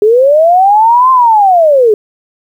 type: linear two-way sweep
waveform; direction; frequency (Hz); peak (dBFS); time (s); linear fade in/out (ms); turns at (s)
sine; up then down; 406 to 1053 to 406; -3; 0.02-1.94; 2; 1.11
effects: 7-bit